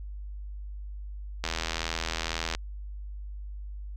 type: click train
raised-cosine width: 0.2 ms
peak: -12 dBFS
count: 92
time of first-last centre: 1.44-2.55 s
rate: 82 Hz
effects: added 50 Hz sine -36 dBFS peak until 3.96 s